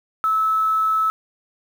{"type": "tone with quantisation", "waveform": "sine", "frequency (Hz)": 1302, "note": "E6", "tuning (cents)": -22, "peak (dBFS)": -16, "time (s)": [0.24, 1.1], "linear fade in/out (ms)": 0, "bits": 7, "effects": []}